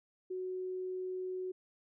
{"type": "tone", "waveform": "sine", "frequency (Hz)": 370, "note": "F#4", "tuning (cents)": 0, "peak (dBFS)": -36, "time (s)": [0.3, 1.52], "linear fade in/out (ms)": 10, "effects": []}